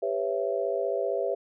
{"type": "chord", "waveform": "sine", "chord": "C# half-diminished seventh", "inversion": "second", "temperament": "just", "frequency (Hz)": [399.1, 498.9, 554.4, 665.2], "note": ["G4", "B4", "C#5", "E5"], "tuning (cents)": [31, 17, 0, 16], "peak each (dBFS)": -31, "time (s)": [0.02, 1.35], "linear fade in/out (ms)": 10, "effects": []}